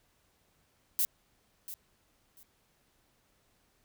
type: noise with echo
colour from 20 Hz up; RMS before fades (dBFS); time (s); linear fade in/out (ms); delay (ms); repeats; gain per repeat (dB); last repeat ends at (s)
violet; -28; 0.99-1.05; 0; 690; 2; -14; 2.43
effects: pink hiss -71 dBFS RMS until 3.84 s